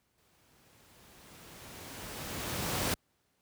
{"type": "noise with exponential growth", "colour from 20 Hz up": "pink", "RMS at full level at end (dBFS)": -30, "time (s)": [0.18, 2.94], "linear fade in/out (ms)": 1, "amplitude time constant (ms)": 600, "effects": ["pink hiss -75 dBFS RMS until 3.41 s", "high-pass 60 Hz 12 dB/octave"]}